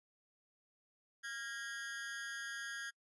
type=tone with amplitude modulation; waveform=40% pulse; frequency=1636 Hz; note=G#6; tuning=26 cents flat; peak=-37 dBFS; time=1.23-2.91 s; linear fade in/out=20 ms; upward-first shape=sine; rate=242 Hz; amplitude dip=90%; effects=noise-tail reverb RT60 0.1 s tail -25 dB re dry + resampled to 22050 Hz